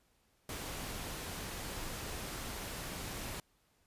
pink noise, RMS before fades -42 dBFS, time 0.49-3.4 s, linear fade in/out 2 ms, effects pink hiss -73 dBFS RMS until 3.86 s + resampled to 32000 Hz

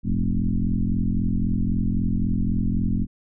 sine tone with frequency modulation, 103.83 Hz, G#2, in tune, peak -19 dBFS, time 0.03-3.07 s, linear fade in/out 50 ms, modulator 43.8 Hz, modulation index 3.4, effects none

